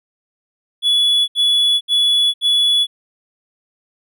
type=tone bursts; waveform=triangle; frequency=3409 Hz; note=G#7; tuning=45 cents sharp; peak=-10 dBFS; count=4; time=0.82-2.87 s; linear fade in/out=50 ms; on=460 ms; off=70 ms; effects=none